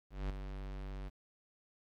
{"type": "tone with ADSR envelope", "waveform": "square", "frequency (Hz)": 48.36, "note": "G1", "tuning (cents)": -23, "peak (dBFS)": -34, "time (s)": [0.1, 1.1], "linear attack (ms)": 200, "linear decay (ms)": 7, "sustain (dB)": -8, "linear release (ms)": 24, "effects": ["low-pass 4000 Hz 12 dB/octave", "11-bit"]}